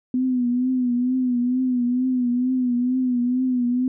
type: tone with vibrato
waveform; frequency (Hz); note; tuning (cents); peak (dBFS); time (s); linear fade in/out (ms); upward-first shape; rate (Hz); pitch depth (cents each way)
sine; 250; B3; +21; -18; 0.14-3.88; 2; triangle; 2.2; 70
effects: none